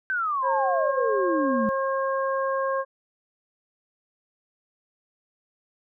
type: exponential sweep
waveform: sine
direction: down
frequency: 1568 to 207.7 Hz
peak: -23 dBFS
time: 0.1-1.69 s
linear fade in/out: 0 ms
type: harmonic tone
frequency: 538 Hz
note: C5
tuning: 48 cents sharp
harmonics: 1 / 2 / 3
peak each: -25 / -27 / -34 dBFS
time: 0.42-2.85 s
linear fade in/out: 50 ms
effects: none